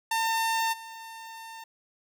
sawtooth tone with level steps, 903 Hz, A5, 45 cents sharp, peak -21 / -37 dBFS, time 0.11-1.64 s, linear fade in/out 5 ms, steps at 0.72 s, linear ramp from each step 20 ms, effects none

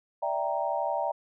sine chord, E half-diminished seventh, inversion third, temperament equal, 587.3 / 659.3 / 784 / 932.3 Hz, D5 / E5 / G5 / Bb5, 0 / 0 / 0 / 0 cents, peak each -32 dBFS, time 0.22-1.12 s, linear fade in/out 10 ms, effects none

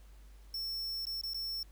square tone with dropouts, 5400 Hz, E8, 41 cents sharp, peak -36 dBFS, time 0.54-1.63 s, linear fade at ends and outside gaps 2 ms, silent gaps 1.054-1.068 / 1.213-1.235 / 1.335-1.344 s, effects added 50 Hz sine -52 dBFS peak until 1.71 s + pink hiss -66 dBFS RMS until 1.71 s

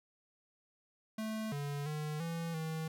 square tone with pitch steps, 218.6 / 143.4 / 151.8 / 166.7 / 159.6 Hz, A3 / D3 / D#3 / E3 / D#3, -11 / -41 / -42 / +20 / +44 cents, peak -37 dBFS, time 1.18-2.88 s, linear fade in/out 5 ms, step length 340 ms, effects none

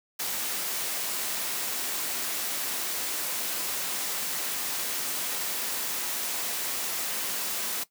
white noise, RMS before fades -31 dBFS, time 0.19-7.84 s, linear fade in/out 10 ms, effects noise-tail reverb RT60 0.1 s tail -17 dB re dry + high-pass 200 Hz 12 dB/octave

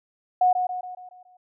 sine tone with echo, 730 Hz, F#5, 24 cents flat, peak -15 dBFS, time 0.41-0.53 s, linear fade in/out 5 ms, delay 140 ms, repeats 6, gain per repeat -6 dB, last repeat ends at 1.37 s, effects none

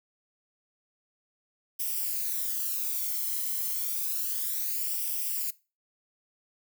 violet noise with flanger, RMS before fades -31 dBFS, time 1.79-5.51 s, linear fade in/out 10 ms, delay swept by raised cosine 0.36 to 0.98 ms, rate 0.3 Hz, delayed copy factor +0.65, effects noise-tail reverb RT60 0.3 s tail -20 dB re dry

